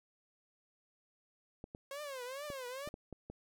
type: clicks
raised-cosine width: 2 ms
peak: -32 dBFS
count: 7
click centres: 1.641 / 1.749 / 2.502 / 2.875 / 2.941 / 3.127 / 3.3 s
type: tone with vibrato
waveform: sawtooth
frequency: 540 Hz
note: C#5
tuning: 45 cents flat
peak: -38 dBFS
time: 1.91-2.89 s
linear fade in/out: 2 ms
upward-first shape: triangle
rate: 2.3 Hz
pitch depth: 200 cents each way
effects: none